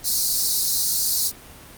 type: high-pass noise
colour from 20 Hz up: pink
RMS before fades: -21 dBFS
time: 0.03-1.32 s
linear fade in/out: 50 ms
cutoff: 4000 Hz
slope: 96 dB/octave
effects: pink hiss -43 dBFS RMS until 1.77 s + Opus 24 kbps